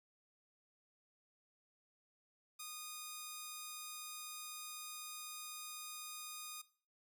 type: tone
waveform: 5% pulse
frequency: 1232 Hz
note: D#6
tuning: 17 cents flat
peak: -34 dBFS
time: 2.59-6.62 s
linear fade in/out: 10 ms
effects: noise-tail reverb RT60 0.4 s tail -18 dB re dry